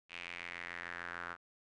sawtooth tone with band-pass filter sweep, 86.8 Hz, F2, 10 cents flat, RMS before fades -45 dBFS, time 0.09-1.37 s, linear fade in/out 50 ms, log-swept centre 2600 to 1400 Hz, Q 3.8, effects resampled to 22050 Hz

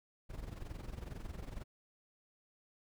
brown noise with amplitude modulation, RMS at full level -42 dBFS, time 0.29-1.64 s, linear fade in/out 20 ms, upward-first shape sine, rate 22 Hz, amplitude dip 75%, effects none

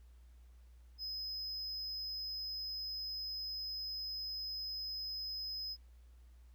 triangle tone, 5070 Hz, D#8, 32 cents sharp, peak -38 dBFS, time 0.98-5.77 s, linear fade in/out 50 ms, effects added 60 Hz sine -56 dBFS peak until 6.54 s + pink hiss -75 dBFS RMS until 6.54 s

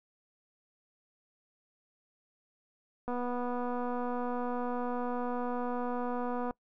click train, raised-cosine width 1 ms, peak -23 dBFS, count 841, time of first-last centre 3.08-6.509 s, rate 245 Hz, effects noise-tail reverb RT60 0.1 s tail -23 dB re dry

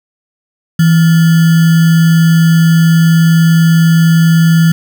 sine tone with sample-and-hold, 164.6 Hz, E3, 2 cents flat, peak -4 dBFS, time 0.79-4.72 s, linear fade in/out 5 ms, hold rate 1575 Hz, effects none

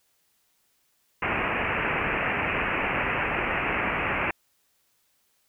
white low-pass noise, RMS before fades -27 dBFS, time 1.22-4.31 s, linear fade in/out 5 ms, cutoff 2700 Hz, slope 96 dB/octave, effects white hiss -69 dBFS RMS until 5.48 s

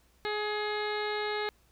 harmonic tone with a mistuned harmonic, 419.9 Hz, G#4, 19 cents sharp, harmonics 1 / 2 / 3 / 4 / 5 / 6 / 7 / 8 / 9 / 10, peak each -33 / -37 / -41 / -39 / -40 / -49 / -49 / -50 / -43 / -44 dBFS, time 0.25-1.49 s, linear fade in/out 0 ms, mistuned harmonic 5, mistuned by +24 cents, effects added 60 Hz sine -65 dBFS peak until 1.71 s + pink hiss -67 dBFS RMS until 1.71 s

